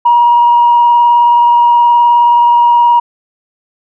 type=tone with vibrato; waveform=sine; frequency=953 Hz; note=A#5; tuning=38 cents sharp; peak=-3 dBFS; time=0.05-3 s; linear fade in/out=10 ms; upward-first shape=triangle; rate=19 Hz; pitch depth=14 cents each way; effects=tanh soft clip ceiling 0 dBFS